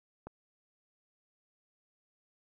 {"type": "click", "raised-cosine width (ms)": 1, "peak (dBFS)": -29, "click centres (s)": 0.27, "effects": []}